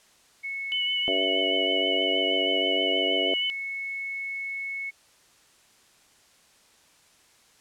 sine tone, 2200 Hz, C#7, 14 cents flat, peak -30 dBFS, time 0.43-4.91 s, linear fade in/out 20 ms
sine tone with vibrato, 2981 Hz, F#7, 12 cents sharp, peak -25 dBFS, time 0.72-3.5 s, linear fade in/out 0 ms, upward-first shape triangle, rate 6.3 Hz, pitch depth 35 cents each way
harmonic tone, 94.9 Hz, F#2, 44 cents sharp, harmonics 3 / 4 / 5 / 6 / 7, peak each -33 / -31 / -33 / -33 / -30 dBFS, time 1.08-3.34 s, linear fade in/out 0 ms
effects white hiss -59 dBFS RMS until 7.6 s + low-pass 9000 Hz 12 dB/octave

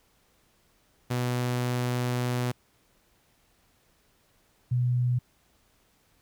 sawtooth / sine tone pair in turn, 123.47 / 123.47 Hz, B2 / B2, 0 / 0 cents, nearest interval unison, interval 0 cents, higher neither, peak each -22 dBFS, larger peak neither, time 1.1-2.52 / 4.71-5.19 s, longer first, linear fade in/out 10 ms, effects pink hiss -66 dBFS RMS until 6.21 s

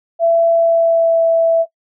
sine tone with pitch glide, 669 to 660.9 Hz, E5 to E5, +25 to +4 cents, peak -9 dBFS, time 0.19-1.66 s, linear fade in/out 50 ms, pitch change -21 cents, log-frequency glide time 0.5-1.23 s, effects noise-tail reverb RT60 0.1 s tail -22 dB re dry

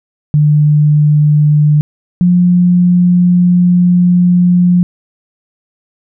sine tone pair in turn, 149.4 / 177.67 Hz, D3 / F3, +30 / +30 cents, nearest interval minor third, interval 300 cents, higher second, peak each -5 dBFS, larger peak neither, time 0.34-1.81 / 2.21-4.83 s, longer second, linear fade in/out 0 ms, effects none

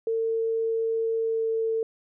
sine tone with pitch glide, 451.5 to 448.6 Hz, A4 to A4, +45 to +34 cents, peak -23 dBFS, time 0.07-1.83 s, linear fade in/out 2 ms, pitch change -11 cents, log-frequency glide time 1.21-1.47 s, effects none

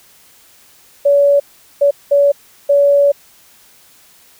sine tone bursts at uneven times, 568 Hz, C#5, 42 cents sharp, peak -7 dBFS, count 4, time 1.05-1.4 / 1.81-1.91 / 2.11-2.32 / 2.69-3.12 s, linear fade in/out 10 ms, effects white hiss -47 dBFS RMS until 4.39 s

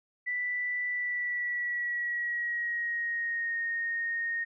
sine tone with pitch glide, 1975.5 to 1853.9 Hz, B6 to A#6, 0 to -10 cents, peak -29 dBFS, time 0.26-4.45 s, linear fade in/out 20 ms, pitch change -110 cents, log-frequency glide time 0.88-3.57 s, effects none

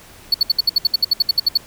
triangle tone bursts, 4435 Hz, C#8, in tune, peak -9 dBFS, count 15, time 0.32-1.575 s, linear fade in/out 5 ms, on 23 ms, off 65 ms, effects pink hiss -43 dBFS RMS until 1.66 s

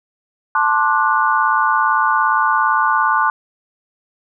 sine chord, D dominant seventh, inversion second, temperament just, 881 / 1057.2 / 1174.7 / 1468.3 Hz, A5 / C6 / D6 / F#6, +2 / +18 / 0 / -14 cents, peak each -18 dBFS, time 0.55-3.3 s, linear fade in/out 2 ms, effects none

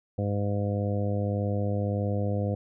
harmonic tone, 101.7 Hz, G#2, 36 cents flat, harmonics 1 / 2 / 3 / 4 / 5 / 6 / 7, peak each -27 / -32 / -37 / -40 / -33 / -39 / -41 dBFS, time 0.18-2.55 s, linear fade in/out 5 ms, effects none

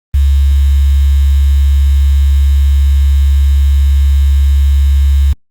sine tone with quantisation, 69.5 Hz, C#2, 5 cents sharp, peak -5 dBFS, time 0.14-5.33 s, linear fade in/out 5 ms, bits 5, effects Opus 24 kbps

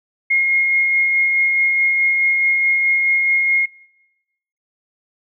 sine tone with tremolo, 2147 Hz, C7, 44 cents sharp, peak -12 dBFS, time 0.3-3.66 s, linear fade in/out 10 ms, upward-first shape sine, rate 4.7 Hz, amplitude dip 25%, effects noise-tail reverb RT60 1.0 s tail -23 dB re dry

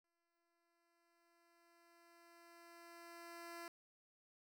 10% pulse tone with exponential growth, 340 Hz, F4, 46 cents flat, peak -40 dBFS, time 0.04-3.68 s, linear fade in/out 2 ms, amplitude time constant 790 ms, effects none

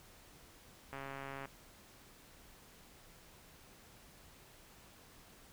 click train, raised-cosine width 0.5 ms, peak -30 dBFS, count 73, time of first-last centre 0.93-1.456 s, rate 137 Hz, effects pink hiss -60 dBFS RMS until 5.52 s

